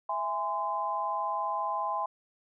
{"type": "chord", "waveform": "sine", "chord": "E augmented", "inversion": "none", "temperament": "just", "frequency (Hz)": [659.3, 824.1, 1030.1], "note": ["E5", "G#5", "B#5"], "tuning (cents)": [0, -14, -27], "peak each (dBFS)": [-37, -33, -31], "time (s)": [0.09, 2.06], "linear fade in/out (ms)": 5, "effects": []}